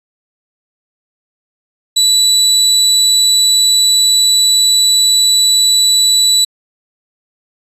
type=tone; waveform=30% pulse; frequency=3951 Hz; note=B7; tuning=in tune; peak=-5 dBFS; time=1.96-6.45 s; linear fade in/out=10 ms; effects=resampled to 32000 Hz